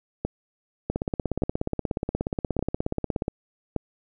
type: two click trains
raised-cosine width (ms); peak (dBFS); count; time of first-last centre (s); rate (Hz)
2; -12 / -12; 41 / 4; 0.9-3.281 / 0.25-3.763; 16.8 / 0.854
effects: none